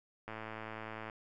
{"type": "click train", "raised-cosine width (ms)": 0.5, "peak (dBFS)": -28, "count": 91, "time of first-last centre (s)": [0.28, 1.098], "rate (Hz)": 110, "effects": []}